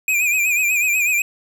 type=tone with vibrato; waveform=square; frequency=2452 Hz; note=D#7; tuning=26 cents flat; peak=-16 dBFS; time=0.08-1.22 s; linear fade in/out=2 ms; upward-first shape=sine; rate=8.1 Hz; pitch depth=75 cents each way; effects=none